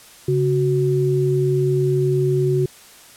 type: tone pair together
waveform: sine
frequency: 138.59 / 370 Hz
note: C#3 / F#4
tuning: 0 / 0 cents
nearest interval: octave + perfect fourth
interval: 1700 cents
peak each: -18 dBFS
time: 0.28-2.66 s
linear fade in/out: 5 ms
effects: white hiss -45 dBFS RMS until 3.16 s + low-pass 12000 Hz 12 dB/octave